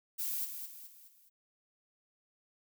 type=noise with echo; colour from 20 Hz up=violet; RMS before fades=-36 dBFS; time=0.18-0.46 s; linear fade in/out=20 ms; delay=210 ms; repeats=4; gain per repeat=-7 dB; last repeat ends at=1.3 s; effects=none